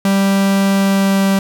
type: tone with pitch glide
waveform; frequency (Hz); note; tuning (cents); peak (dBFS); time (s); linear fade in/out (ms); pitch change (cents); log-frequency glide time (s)
45% pulse; 196 to 194.87; G3 to G3; 0 to -10; -11; 0.05-1.39; 2; -10; 0.73-1.28
effects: none